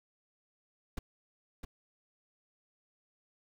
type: noise with echo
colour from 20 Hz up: brown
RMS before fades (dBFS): -36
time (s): 0.97-0.99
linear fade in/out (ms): 5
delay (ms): 660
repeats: 1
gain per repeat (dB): -6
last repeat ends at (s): 1.65
effects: none